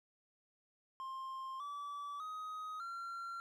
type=tone with pitch steps; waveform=triangle; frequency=1057 / 1152.7 / 1257 / 1370.8 Hz; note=C6 / D6 / D#6 / F6; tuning=+17 / -33 / +17 / -33 cents; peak=-40 dBFS; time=1-3.4 s; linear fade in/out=0 ms; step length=600 ms; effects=none